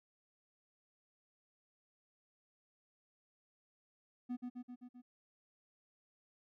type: tone with echo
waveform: triangle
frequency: 246.9 Hz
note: B3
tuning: in tune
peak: -35 dBFS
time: 4.29-4.37 s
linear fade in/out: 20 ms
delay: 130 ms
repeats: 5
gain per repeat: -3 dB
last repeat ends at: 5.02 s
effects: none